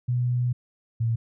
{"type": "tone pair in turn", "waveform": "sine", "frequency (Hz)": [123.2, 114.77], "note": ["B2", "A#2"], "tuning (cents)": [-4, -27], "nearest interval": "minor second", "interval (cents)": 123, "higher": "first", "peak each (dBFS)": -21, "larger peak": "neither", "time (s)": [[0.08, 0.53], [1, 1.16]], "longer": "first", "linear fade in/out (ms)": 10, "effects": []}